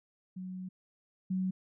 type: tone pair in turn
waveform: sine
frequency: 185 / 186.83 Hz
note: F#3 / F#3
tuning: 0 / +17 cents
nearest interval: unison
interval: 17 cents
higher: second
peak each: -38 / -29 dBFS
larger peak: second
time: 0.36-0.69 / 1.3-1.51 s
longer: first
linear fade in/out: 10 ms
effects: none